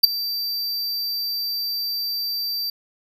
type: tone with ADSR envelope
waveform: square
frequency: 4670 Hz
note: D8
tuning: 11 cents flat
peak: -5 dBFS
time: 0.03-2.7 s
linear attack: 13 ms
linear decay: 10 ms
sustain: -19 dB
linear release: 3 ms
effects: none